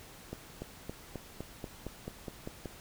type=accelerating click train; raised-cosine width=2 ms; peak=-25 dBFS; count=11; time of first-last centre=0.33-2.657 s; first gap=290 ms; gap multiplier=0.95; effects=pink hiss -52 dBFS RMS until 2.8 s